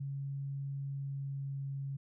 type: tone with pitch glide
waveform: sine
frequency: 138.59 to 137.71 Hz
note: C#3 to C#3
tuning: 0 to -11 cents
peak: -36 dBFS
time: 0-1.97 s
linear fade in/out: 10 ms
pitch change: -11 cents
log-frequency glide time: 0.85-1.67 s
effects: none